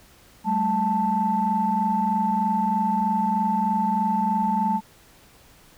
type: tone cluster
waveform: sine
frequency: 193.4 / 216.6 / 881 Hz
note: G3 / A3 / A5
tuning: -23 / -27 / +2 cents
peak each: -26 / -26 / -21 dBFS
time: 0.44-4.81 s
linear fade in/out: 50 ms
effects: tanh soft clip ceiling -11 dBFS + pink hiss -53 dBFS RMS until 5.77 s